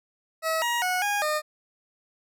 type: tone with pitch steps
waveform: 20% pulse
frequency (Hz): 644 / 950 / 732 / 819 / 609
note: E5 / A#5 / F#5 / G#5 / D#5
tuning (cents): -41 / +33 / -19 / -24 / -37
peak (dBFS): -19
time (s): 0.42-1.42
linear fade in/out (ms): 50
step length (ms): 200
effects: none

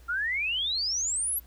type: exponential sweep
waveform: sine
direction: up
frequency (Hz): 1358 to 12000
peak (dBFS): -26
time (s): 0.08-1.4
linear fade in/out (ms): 20
effects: added 60 Hz sine -49 dBFS peak until 1.46 s + pink hiss -60 dBFS RMS until 1.46 s

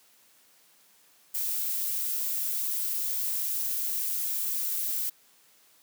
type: noise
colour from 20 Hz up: violet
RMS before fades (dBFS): -30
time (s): 1.34-5.1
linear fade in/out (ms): 10
effects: white hiss -61 dBFS RMS until 5.82 s + high-pass 150 Hz 12 dB/octave

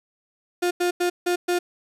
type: tone bursts at uneven times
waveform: 35% pulse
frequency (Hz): 353.9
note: F4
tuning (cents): +23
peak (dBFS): -18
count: 5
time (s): 0.62-0.71 / 0.8-0.91 / 1-1.1 / 1.26-1.36 / 1.48-1.59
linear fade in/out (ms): 10
effects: resampled to 32000 Hz + 10-bit

